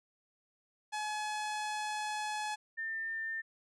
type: tone pair in turn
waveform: sawtooth / sine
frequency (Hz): 849 / 1799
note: G#5 / A6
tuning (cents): +38 / +38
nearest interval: octave + minor second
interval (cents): 1300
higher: second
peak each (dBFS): -31 / -35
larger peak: first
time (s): 0.92-2.56 / 2.77-3.42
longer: first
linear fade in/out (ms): 20
effects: resampled to 22050 Hz